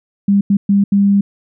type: tone bursts at uneven times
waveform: sine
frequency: 200 Hz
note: G3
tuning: 35 cents sharp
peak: -8 dBFS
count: 4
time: 0.28-0.41 / 0.5-0.57 / 0.69-0.84 / 0.92-1.21 s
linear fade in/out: 5 ms
effects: none